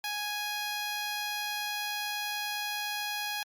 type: tone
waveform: 10% pulse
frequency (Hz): 830.6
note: G#5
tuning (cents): 0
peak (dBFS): -24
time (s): 0.04-3.43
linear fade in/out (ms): 2
effects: Opus 48 kbps